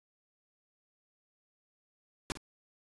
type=noise with echo; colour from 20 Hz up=pink; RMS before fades=-33 dBFS; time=2.3-2.32 s; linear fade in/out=0 ms; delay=53 ms; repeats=1; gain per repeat=-14 dB; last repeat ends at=2.373 s; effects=resampled to 24000 Hz